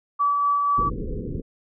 sine tone with tremolo, 1149 Hz, D6, 38 cents flat, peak -17 dBFS, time 0.19-0.9 s, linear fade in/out 20 ms, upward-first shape sine, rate 4.1 Hz, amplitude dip 25%
pink low-pass noise, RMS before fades -29 dBFS, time 0.77-1.42 s, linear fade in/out 20 ms, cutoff 500 Hz, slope 96 dB/octave
effects none

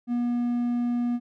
triangle tone, 240.9 Hz, B3, 43 cents flat, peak -21 dBFS, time 0.07-1.2 s, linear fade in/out 50 ms, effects none

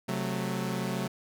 sawtooth chord, F# diminished, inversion second, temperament equal with one note detuned, 132.18 / 185 / 220 Hz, C3 / F#3 / A3, +18 / 0 / 0 cents, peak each -31 / -29 / -31 dBFS, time 0.08-1.08 s, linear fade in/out 10 ms, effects none

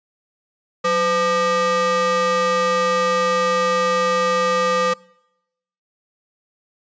square ring-modulated tone, 347.6 Hz, F4, 8 cents flat, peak -14 dBFS, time 0.84-4.94 s, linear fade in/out 10 ms, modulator 857 Hz, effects noise-tail reverb RT60 0.9 s tail -25 dB re dry + resampled to 16000 Hz

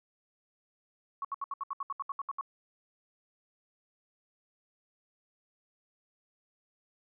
sine tone bursts, 1108.7 Hz, C#6, in tune, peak -32 dBFS, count 13, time 1.22-2.411 s, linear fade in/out 2 ms, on 27 ms, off 70 ms, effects none

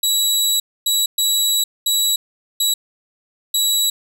20% pulse tone bursts at uneven times, 3903 Hz, B7, 21 cents flat, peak -9 dBFS, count 6, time 0.03-0.6 / 0.86-1.06 / 1.18-1.64 / 1.86-2.16 / 2.6-2.74 / 3.54-3.9 s, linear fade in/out 5 ms, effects none

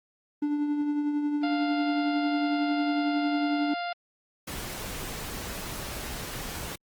triangle tone with tremolo, 293.7 Hz, D4, in tune, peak -21 dBFS, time 0.42-3.74 s, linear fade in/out 5 ms, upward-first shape triangle, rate 11 Hz, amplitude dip 45%
harmonic tone, 698.5 Hz, F5, in tune, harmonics 1 / 2 / 3 / 4 / 5 / 6 / 7, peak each -31 / -37 / -41 / -43 / -45 / -47 / -48 dBFS, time 1.43-3.93 s, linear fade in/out 5 ms
pink noise, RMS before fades -36 dBFS, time 4.47-6.76 s, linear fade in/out 10 ms
effects Opus 24 kbps

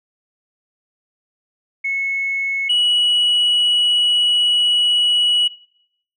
sine tone pair in turn, 2194 / 2929 Hz, C#7 / F#7, -18 / -18 cents, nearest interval perfect fourth, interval 500 cents, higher second, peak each -18 / -11 dBFS, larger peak second, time 1.84-2.69 / 2.69-5.48 s, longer second, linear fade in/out 10 ms, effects noise-tail reverb RT60 0.7 s tail -21 dB re dry + tanh soft clip ceiling -11 dBFS

